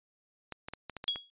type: clicks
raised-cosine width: 0.3 ms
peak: -24 dBFS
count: 7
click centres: 0.523 / 0.685 / 0.736 / 0.897 / 0.967 / 1.041 / 1.159 s
type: tone with exponential decay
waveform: sine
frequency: 3322 Hz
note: G#7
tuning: in tune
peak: -24 dBFS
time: 1.08-1.3 s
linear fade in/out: 0 ms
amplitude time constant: 46 ms
effects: resampled to 8000 Hz